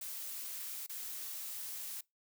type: noise with dropouts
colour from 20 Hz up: blue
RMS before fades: -43 dBFS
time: 0.01-2.01 s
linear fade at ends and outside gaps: 5 ms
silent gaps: 0.865-0.894 s
effects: noise-tail reverb RT60 0.2 s tail -24 dB re dry